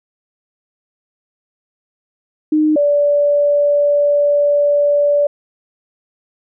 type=tone pair in turn; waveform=sine; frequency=307.1 / 579.7 Hz; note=D#4 / D5; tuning=-23 / -23 cents; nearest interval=major seventh; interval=1100 cents; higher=second; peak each=-10 dBFS; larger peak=neither; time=2.52-2.76 / 2.76-5.27 s; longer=second; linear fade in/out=5 ms; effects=none